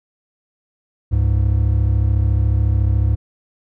triangle tone pair together, 68.7 / 102.69 Hz, C#2 / G#2, -15 / -19 cents, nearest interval perfect fifth, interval 696 cents, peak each -14 dBFS, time 1.11-3.16 s, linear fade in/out 20 ms, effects none

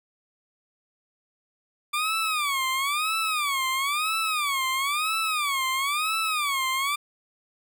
20% pulse tone with vibrato, 1174.7 Hz, D6, in tune, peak -19 dBFS, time 1.93-6.96 s, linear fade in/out 10 ms, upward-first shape sine, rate 1 Hz, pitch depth 200 cents each way, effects none

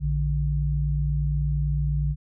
sine tone pair together, 58.21 / 146.83 Hz, A#1 / D3, -2 / 0 cents, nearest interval octave + major third, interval 1602 cents, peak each -24 dBFS, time 0-2.16 s, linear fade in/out 50 ms, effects none

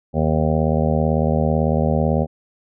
harmonic tone, 78 Hz, D#2, 5 cents sharp, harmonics 1 / 2 / 3 / 5 / 6 / 7 / 8 / 9 / 10, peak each -22 / -20 / -22 / -28 / -27 / -24 / -29 / -29 / -30 dBFS, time 0.13-2.27 s, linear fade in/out 50 ms, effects none

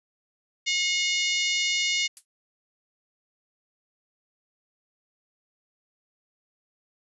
harmonic tone, 721 Hz, F#5, 45 cents flat, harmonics 3 / 4 / 5 / 6 / 7 / 8 / 9 / 10, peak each -27 / -29 / -31 / -33 / -34 / -35 / -36 / -37 dBFS, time 0.66-2.08 s, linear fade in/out 20 ms
violet noise with exponential decay, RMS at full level -33 dBFS, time 2.17-2.25 s, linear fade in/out 0 ms, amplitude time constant 16 ms
effects resampled to 24000 Hz

